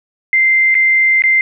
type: tone with dropouts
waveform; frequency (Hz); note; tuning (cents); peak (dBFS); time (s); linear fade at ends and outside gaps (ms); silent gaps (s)
sine; 2086; C7; -6; -8; 0.33-1.41; 1; 0.744-0.751 / 1.221-1.238
effects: none